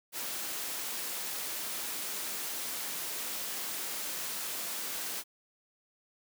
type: noise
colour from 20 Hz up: white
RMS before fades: -37 dBFS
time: 0.12-5.24 s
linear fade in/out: 50 ms
effects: high-pass 200 Hz 12 dB/octave